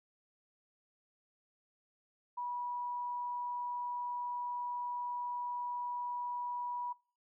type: tone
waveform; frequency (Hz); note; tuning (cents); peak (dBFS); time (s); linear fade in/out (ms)
sine; 974; B5; -24; -36; 2.37-6.93; 10
effects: noise-tail reverb RT60 0.5 s tail -26 dB re dry